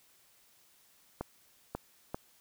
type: clicks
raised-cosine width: 1 ms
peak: -21 dBFS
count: 3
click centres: 1.21 / 1.75 / 2.145 s
effects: white hiss -65 dBFS RMS until 2.4 s